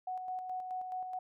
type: tone with tremolo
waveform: sine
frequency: 740 Hz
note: F#5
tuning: in tune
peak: -35 dBFS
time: 0.07-1.19 s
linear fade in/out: 5 ms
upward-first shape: square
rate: 4.7 Hz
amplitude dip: 40%
effects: none